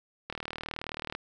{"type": "click train", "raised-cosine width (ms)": 0.3, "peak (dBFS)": -19, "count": 34, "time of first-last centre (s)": [0.3, 1.151], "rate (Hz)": 38.8, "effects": []}